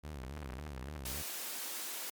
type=tone with vibrato; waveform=sawtooth; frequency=69.3 Hz; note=C#2; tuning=in tune; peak=-38 dBFS; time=0.03-1.23 s; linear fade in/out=20 ms; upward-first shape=sine; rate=3.6 Hz; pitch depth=180 cents each way
type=clicks; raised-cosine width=0.5 ms; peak=-31 dBFS; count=12; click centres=0.238 / 0.373 / 0.427 / 0.459 / 0.501 / 0.533 / 0.59 / 0.667 / 0.777 / 0.826 / 0.885 / 0.961 s
type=high-pass noise; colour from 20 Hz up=white; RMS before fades=-41 dBFS; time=1.05-2.1 s; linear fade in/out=5 ms; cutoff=240 Hz; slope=24 dB/octave
effects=MP3 96 kbps